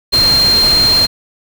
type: tone in noise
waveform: sine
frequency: 4186 Hz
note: C8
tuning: in tune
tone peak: -8 dBFS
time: 0.12-1.07 s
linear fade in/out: 20 ms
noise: pink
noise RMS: -19 dBFS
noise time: 0.12-1.07 s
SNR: +8 dB
effects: none